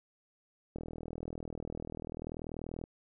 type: click train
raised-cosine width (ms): 2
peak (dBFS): -27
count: 85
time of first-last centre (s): 0.76-2.839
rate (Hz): 40.4
effects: none